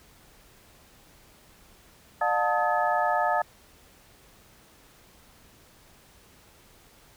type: tone cluster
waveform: sine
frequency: 599 / 716 / 886 / 1264 / 1715 Hz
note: D5 / F5 / A5 / D#6 / A6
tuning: +34 / +43 / +12 / +27 / -45 cents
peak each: -30 / -26 / -27 / -30 / -31 dBFS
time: 2.21-3.42 s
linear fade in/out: 5 ms
effects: pink hiss -56 dBFS RMS until 7.16 s